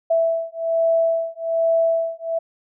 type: beating tone pair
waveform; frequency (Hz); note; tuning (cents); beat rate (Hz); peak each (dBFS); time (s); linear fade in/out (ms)
sine; 659.3 / 660.5; E5 / E5; 0 / +3; 1.2; -20; 0.1-2.39; 10
effects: none